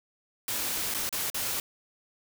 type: noise with dropouts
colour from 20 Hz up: white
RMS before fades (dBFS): -31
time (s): 0.48-1.6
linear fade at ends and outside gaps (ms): 2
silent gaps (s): 0.941-0.946 / 1.092-1.126 / 1.301-1.344
effects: none